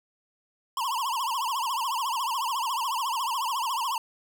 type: tone with vibrato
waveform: square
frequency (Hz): 996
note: B5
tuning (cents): +14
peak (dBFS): -27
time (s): 0.77-3.98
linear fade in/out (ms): 2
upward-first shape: triangle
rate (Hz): 14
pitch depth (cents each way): 230
effects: none